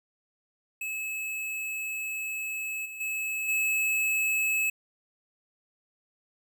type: tone with level steps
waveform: square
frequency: 2591 Hz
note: E7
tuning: 30 cents flat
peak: -32 / -39 / -30 / -25 dBFS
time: 0.81-4.7 s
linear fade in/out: 5 ms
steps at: 2.85 / 3 / 3.48 s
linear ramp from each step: 10 ms
effects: none

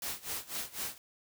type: noise with tremolo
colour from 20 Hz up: white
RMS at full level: -36 dBFS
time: 0.02-0.98 s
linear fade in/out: 2 ms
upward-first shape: sine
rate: 4 Hz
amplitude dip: 90%
effects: none

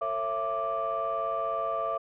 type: tone cluster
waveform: sine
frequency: 451.2 / 548 / 667 / 1174 Hz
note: A4 / C#5 / E5 / D6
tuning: +44 / -20 / +20 / -1 cents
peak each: -38 / -35 / -30 / -30 dBFS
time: 0.01-1.98 s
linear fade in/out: 10 ms
effects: tanh soft clip ceiling -21 dBFS

